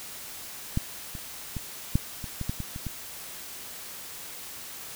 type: clicks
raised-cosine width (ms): 5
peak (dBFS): -12 / -25 / -20 / -9 / -23 / -19 / -16 / -20 / -24 / -20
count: 10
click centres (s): 0.774 / 1.152 / 1.567 / 1.955 / 2.242 / 2.413 / 2.495 / 2.603 / 2.761 / 2.867
effects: white hiss -41 dBFS RMS until 4.95 s